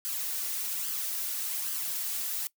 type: noise with flanger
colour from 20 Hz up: blue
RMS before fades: -33 dBFS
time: 0.05-2.47 s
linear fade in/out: 0 ms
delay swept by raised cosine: 0.63 to 3.53 ms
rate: 1.2 Hz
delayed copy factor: +0.55
effects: noise-tail reverb RT60 0.1 s tail -20 dB re dry